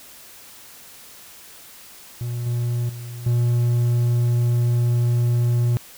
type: tone with level steps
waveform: triangle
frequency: 120 Hz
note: B2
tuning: 49 cents flat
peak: -22 / -18 / -29 / -14 dBFS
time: 2.21-5.77 s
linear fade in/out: 0 ms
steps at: 2.46 / 2.89 / 3.26 s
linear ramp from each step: 5 ms
effects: white hiss -44 dBFS RMS until 5.97 s